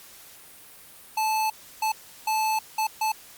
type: tone bursts at uneven times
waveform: square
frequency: 872 Hz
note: A5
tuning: 16 cents flat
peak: -23 dBFS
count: 5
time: 1.17-1.5 / 1.82-1.92 / 2.27-2.59 / 2.78-2.87 / 3.01-3.12 s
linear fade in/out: 5 ms
effects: white hiss -48 dBFS RMS until 3.37 s + Opus 48 kbps